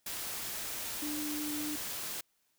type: tone in noise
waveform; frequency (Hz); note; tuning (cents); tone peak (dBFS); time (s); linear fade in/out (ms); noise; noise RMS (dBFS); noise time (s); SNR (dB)
sine; 299.3; D4; +33; -36; 1.02-1.76; 5; white; -39; 0.06-2.21; 0
effects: white hiss -75 dBFS RMS until 2.58 s